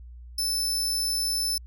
sawtooth tone, 5274 Hz, E8, in tune, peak -22 dBFS, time 0.38-1.58 s, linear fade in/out 5 ms, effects added 60 Hz sine -41 dBFS peak until 1.66 s

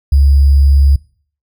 sine tone with sample-and-hold, 69.6 Hz, C#2, 8 cents sharp, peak -5 dBFS, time 0.12-0.96 s, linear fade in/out 5 ms, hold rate 4900 Hz, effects noise-tail reverb RT60 0.5 s tail -23 dB re dry

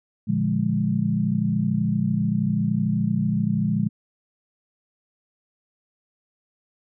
sine chord, Bb dominant seventh, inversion none, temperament equal, 116.54 / 146.83 / 174.61 / 207.7 Hz, Bb2 / D3 / F3 / Ab3, 0 / 0 / 0 / 0 cents, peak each -27 / -27 / -25 / -23 dBFS, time 0.27-3.89 s, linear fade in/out 20 ms, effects none

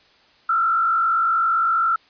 sine tone with frequency modulation, 1345 Hz, E6, 34 cents sharp, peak -16 dBFS, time 0.49-1.96 s, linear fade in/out 5 ms, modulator 47.6 Hz, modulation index 0.94, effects white hiss -55 dBFS RMS until 2.09 s + resampled to 11025 Hz

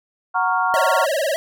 sine chord, Gb major seventh, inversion none, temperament equal, 740 / 932.3 / 1108.7 / 1396.9 Hz, Gb5 / Bb5 / Db6 / F6, 0 / 0 / 0 / 0 cents, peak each -22 dBFS, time 0.34-1.06 s, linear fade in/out 20 ms
square tone with vibrato, 595 Hz, D5, 22 cents sharp, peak -19 dBFS, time 0.74-1.36 s, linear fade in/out 0 ms, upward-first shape sine, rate 20 Hz, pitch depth 180 cents each way
effects none

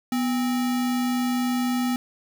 sine tone with sample-and-hold, 246.9 Hz, B3, in tune, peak -21 dBFS, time 0.12-1.96 s, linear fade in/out 2 ms, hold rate 1050 Hz, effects none

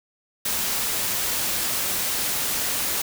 white noise, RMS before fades -25 dBFS, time 0.45-3.02 s, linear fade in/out 5 ms, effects none

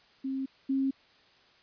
sine tone pair in turn, 267.2 / 269.2 Hz, C4 / C4, +36 / +49 cents, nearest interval unison, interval 13 cents, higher second, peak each -30 / -25 dBFS, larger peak second, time 0.24-0.46 / 0.69-0.91 s, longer neither, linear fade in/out 10 ms, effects white hiss -61 dBFS RMS until 1.62 s + resampled to 11025 Hz

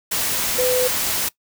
sine tone in noise, 503 Hz, B4, 32 cents sharp, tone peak -17 dBFS, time 0.58-0.88 s, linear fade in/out 10 ms, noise white, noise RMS -22 dBFS, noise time 0.11-1.29 s, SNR +2 dB, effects noise-tail reverb RT60 0.1 s tail -20 dB re dry

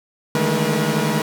sawtooth tone cluster, 149.1 / 160.2 / 207.1 / 221.7 / 481.2 Hz, D3 / E3 / G#3 / A3 / B4, +27 / -49 / -5 / +13 / -45 cents, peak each -20 dBFS, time 0.35-1.22 s, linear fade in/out 2 ms, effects none

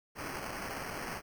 white noise with sample-and-hold, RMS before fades -40 dBFS, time 0.15-1.22 s, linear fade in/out 50 ms, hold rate 3675 Hz, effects none

